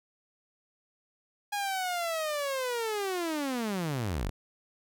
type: linear sweep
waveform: sawtooth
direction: down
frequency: 828 to 35.86 Hz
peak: -26 dBFS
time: 1.52-4.3 s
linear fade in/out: 10 ms
effects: none